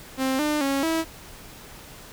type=tone with pitch steps; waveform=sawtooth; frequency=263.7 / 300.1 / 274.9 / 324.8 Hz; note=C4 / D4 / C#4 / E4; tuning=+14 / +38 / -14 / -26 cents; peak=-18 dBFS; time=0.17-1.05 s; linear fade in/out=50 ms; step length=220 ms; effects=pink hiss -44 dBFS RMS until 2.12 s